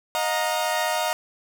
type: chord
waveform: sawtooth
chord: Eb suspended second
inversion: none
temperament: equal with one note detuned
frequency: 622.3 / 716.8 / 932.3 Hz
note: Eb5 / F5 / Bb5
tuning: 0 / +45 / 0 cents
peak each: -23 dBFS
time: 0.15-1.13 s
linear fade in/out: 0 ms
effects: none